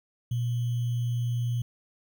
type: tone with sample-and-hold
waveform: sine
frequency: 120 Hz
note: B2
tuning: 49 cents flat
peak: -25 dBFS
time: 0.31-1.62 s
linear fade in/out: 5 ms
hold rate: 3150 Hz
effects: none